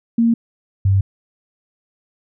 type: tone pair in turn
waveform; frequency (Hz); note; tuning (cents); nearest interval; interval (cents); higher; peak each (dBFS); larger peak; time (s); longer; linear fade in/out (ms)
sine; 231.3 / 97.25; A#3 / G2; -13 / -13; octave + minor third; 1500; first; -11; neither; 0.18-0.34 / 0.85-1.01; neither; 5
effects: none